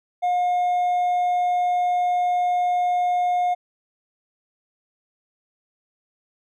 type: tone with hard clipping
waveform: sine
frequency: 716 Hz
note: F5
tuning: 43 cents sharp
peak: -19 dBFS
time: 0.22-3.55 s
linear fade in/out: 20 ms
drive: 2 dB
effects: none